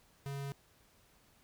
square tone, 139.3 Hz, C#3, 9 cents sharp, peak -39 dBFS, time 0.26-0.52 s, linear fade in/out 0 ms, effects pink hiss -67 dBFS RMS until 1.43 s

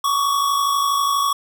square tone pair together, 1117 / 1169.3 Hz, C#6 / D6, +13 / -8 cents, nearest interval minor second, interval 79 cents, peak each -18 / -26 dBFS, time 0.04-1.33 s, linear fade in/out 5 ms, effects none

